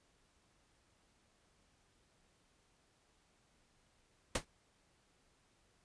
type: noise with exponential decay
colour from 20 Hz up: pink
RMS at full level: -28 dBFS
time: 4.35-4.45 s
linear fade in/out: 5 ms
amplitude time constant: 20 ms
effects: pink hiss -73 dBFS RMS until 5.84 s + resampled to 22050 Hz